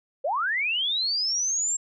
sine linear sweep, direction up, 501 to 7560 Hz, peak -23 dBFS, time 0.24-1.77 s, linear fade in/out 10 ms, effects none

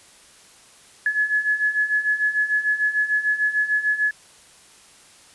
sine beating tone pair, 1700 / 1706.7 Hz, G#6 / G#6, +40 / +47 cents, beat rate 6.7 Hz, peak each -24 / -20 dBFS, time 1.06-4.11 s, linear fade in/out 2 ms, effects white hiss -50 dBFS RMS until 5.34 s + resampled to 24000 Hz

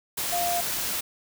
sine tone in noise, 698.5 Hz, F5, in tune, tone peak -25 dBFS, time 0.32-0.61 s, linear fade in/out 10 ms, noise white, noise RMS -29 dBFS, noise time 0.17-1.01 s, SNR +1 dB, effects none

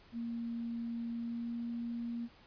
sine tone with pitch glide, 233.1 to 235 Hz, A#3 to A#3, 0 to +14 cents, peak -36 dBFS, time 0.12-2.29 s, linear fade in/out 50 ms, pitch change +14 cents, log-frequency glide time 1.11-1.54 s, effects pink hiss -61 dBFS RMS until 2.46 s + resampled to 11025 Hz

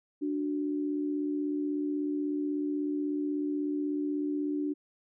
sine tone pair together, 293.7 / 370 Hz, D4 / F#4, 0 / 0 cents, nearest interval major third, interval 400 cents, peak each -29 / -37 dBFS, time 0.21-4.74 s, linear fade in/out 20 ms, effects none

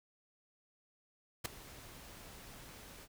pink noise with ADSR envelope, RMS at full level -33 dBFS, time 1.44-3.08 s, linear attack 17 ms, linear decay 4 ms, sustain -20 dB, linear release 49 ms, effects none

